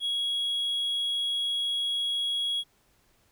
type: tone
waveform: triangle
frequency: 3322 Hz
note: G#7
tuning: in tune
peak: -24 dBFS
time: 0-2.64 s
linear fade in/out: 50 ms
effects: tanh soft clip ceiling -20 dBFS + pink hiss -66 dBFS RMS until 3.31 s